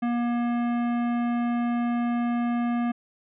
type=tone with hard clipping; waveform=sine; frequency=238.6 Hz; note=A#3; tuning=41 cents sharp; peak=-25 dBFS; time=0.02-2.92 s; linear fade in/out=10 ms; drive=15 dB; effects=resampled to 8000 Hz